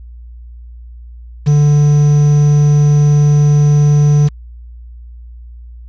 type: tone with quantisation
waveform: triangle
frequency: 146.9 Hz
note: D3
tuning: 1 cent sharp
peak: -4 dBFS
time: 1.46-4.29 s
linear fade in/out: 20 ms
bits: 5
effects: added 59 Hz sine -30 dBFS peak until 5.88 s + resampled to 16000 Hz